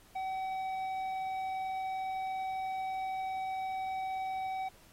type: tone with tanh clipping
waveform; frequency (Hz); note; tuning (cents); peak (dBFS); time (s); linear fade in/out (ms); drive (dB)
triangle; 760; F#5; +46; -35; 0.15-4.69; 10; 12
effects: pink hiss -61 dBFS RMS until 4.92 s + AAC 48 kbps